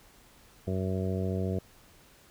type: harmonic tone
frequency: 94 Hz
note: F#2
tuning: 28 cents sharp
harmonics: 1 / 2 / 3 / 4 / 5 / 6 / 7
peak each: -31 / -33 / -41 / -37 / -38 / -43 / -41 dBFS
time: 0.67-1.59 s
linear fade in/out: 5 ms
effects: pink hiss -58 dBFS RMS until 2.3 s